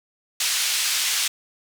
pink band-pass noise, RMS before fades -23 dBFS, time 0.4-1.28 s, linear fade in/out 5 ms, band 2800 to 9800 Hz, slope 12 dB/octave, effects none

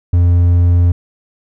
triangle tone, 87.31 Hz, F2, in tune, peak -5 dBFS, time 0.13-0.92 s, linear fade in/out 5 ms, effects none

